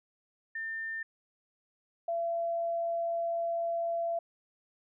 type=tone pair in turn; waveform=sine; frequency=1800 / 676 Hz; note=A6 / E5; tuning=+39 / +43 cents; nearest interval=octave + perfect fourth; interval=1696 cents; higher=first; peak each=-34 / -29 dBFS; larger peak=second; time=0.55-1.03 / 2.08-4.19 s; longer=second; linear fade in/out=5 ms; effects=none